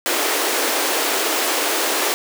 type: high-pass noise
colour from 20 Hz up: pink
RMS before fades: -20 dBFS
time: 0.06-2.14 s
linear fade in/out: 0 ms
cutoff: 300 Hz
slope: 48 dB/octave
effects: none